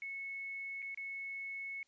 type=tone with dropouts; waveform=sine; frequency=2199 Hz; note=C#7; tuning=14 cents flat; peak=-40 dBFS; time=0.02-1.83 s; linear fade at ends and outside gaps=1 ms; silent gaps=0.821-0.825 / 0.946-0.974 s; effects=white hiss -75 dBFS RMS until 1.87 s + resampled to 16000 Hz